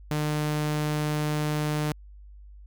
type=tone; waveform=sawtooth; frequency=150.8 Hz; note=D3; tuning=46 cents sharp; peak=-21 dBFS; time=0.11-1.92 s; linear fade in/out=0 ms; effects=added 50 Hz sine -44 dBFS peak until 2.66 s